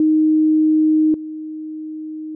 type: tone with level steps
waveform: sine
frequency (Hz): 311.1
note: D#4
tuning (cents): 0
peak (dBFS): -11 / -26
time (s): 0-2.35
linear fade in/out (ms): 2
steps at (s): 1.14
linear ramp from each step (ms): 2
effects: none